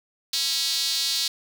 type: tone with high-pass filter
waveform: square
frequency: 149.2 Hz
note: D3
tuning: 28 cents sharp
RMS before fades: -25 dBFS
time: 0.33-1.28 s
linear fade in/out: 5 ms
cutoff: 4200 Hz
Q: 3.7
effects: none